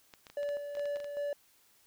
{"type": "clicks", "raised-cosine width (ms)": 0.2, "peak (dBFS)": -32, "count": 11, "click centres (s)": [0.138, 0.268, 0.3, 0.431, 0.49, 0.752, 0.795, 0.856, 0.959, 1.002, 1.044]}
{"type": "tone with tremolo", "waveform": "triangle", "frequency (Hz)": 577, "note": "D5", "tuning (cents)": -31, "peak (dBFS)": -30, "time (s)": [0.37, 1.33], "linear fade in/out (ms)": 2, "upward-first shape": "square", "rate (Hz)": 2.5, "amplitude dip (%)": 50}
{"effects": ["white hiss -66 dBFS RMS until 1.86 s"]}